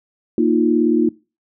sine chord, Bb suspended fourth, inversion none, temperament just, 233.1 / 310.8 / 349.6 Hz, Bb3 / Eb4 / F4, 0 / -2 / +2 cents, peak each -17 dBFS, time 0.38-1.09 s, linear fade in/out 2 ms, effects noise-tail reverb RT60 0.3 s tail -21 dB re dry

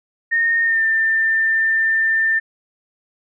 sine tone with pitch glide, 1839 to 1791.8 Hz, A#6 to A6, -24 to +31 cents, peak -14 dBFS, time 0.31-2.4 s, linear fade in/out 20 ms, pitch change -45 cents, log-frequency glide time 0.64-0.82 s, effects none

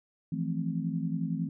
sine chord, F major seventh, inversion third, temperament just, 163.7 / 174.61 / 218.3 / 261.9 Hz, E3 / F3 / A3 / C4, -12 / 0 / -13 / +2 cents, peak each -32 / -35 / -36 / -36 dBFS, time 0.32-1.49 s, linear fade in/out 5 ms, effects none

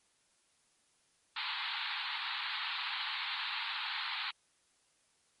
white band-pass noise, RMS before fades -38 dBFS, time 1.36-4.31 s, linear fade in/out 5 ms, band 810 to 4300 Hz, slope 96 dB/octave, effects white hiss -72 dBFS RMS until 5.4 s + MP3 48 kbps

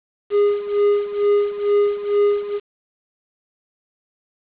triangle tone with tremolo, 410 Hz, G#4, 22 cents flat, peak -10 dBFS, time 0.3-2.6 s, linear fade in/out 50 ms, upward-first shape sine, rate 2.2 Hz, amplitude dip 80%, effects resampled to 8000 Hz + 7-bit

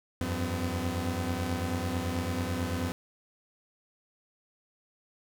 sawtooth tone cluster, 86.2 / 95.3 / 254 Hz, F2 / G2 / B3, -22 / -48 / +49 cents, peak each -30 dBFS, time 0.21-2.92 s, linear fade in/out 0 ms, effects none

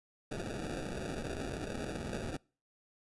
white noise with sample-and-hold, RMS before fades -39 dBFS, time 0.31-2.37 s, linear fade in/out 5 ms, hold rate 1050 Hz, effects noise-tail reverb RT60 0.4 s tail -26 dB re dry + resampled to 24000 Hz

